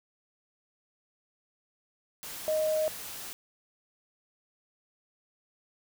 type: tone in noise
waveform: sine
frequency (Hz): 622.3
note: D#5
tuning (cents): 0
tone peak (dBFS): -25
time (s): 2.48-2.88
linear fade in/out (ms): 0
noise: white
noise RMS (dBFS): -41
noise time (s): 2.23-3.33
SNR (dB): +13
effects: none